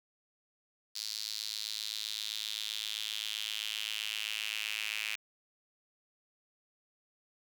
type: tone with high-pass filter sweep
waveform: sawtooth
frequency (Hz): 107.7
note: A2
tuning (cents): -37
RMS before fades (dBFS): -38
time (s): 0.95-5.16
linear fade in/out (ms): 10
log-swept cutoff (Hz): 4500 to 2500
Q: 4.1
effects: none